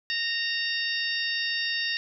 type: harmonic tone with a mistuned harmonic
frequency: 926 Hz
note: A#5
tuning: 12 cents flat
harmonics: 2 / 3 / 4 / 5 / 6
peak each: -30 / -32 / -33 / -34 / -35 dBFS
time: 0.1-1.97 s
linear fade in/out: 0 ms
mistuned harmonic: 6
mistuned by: -50 cents
effects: none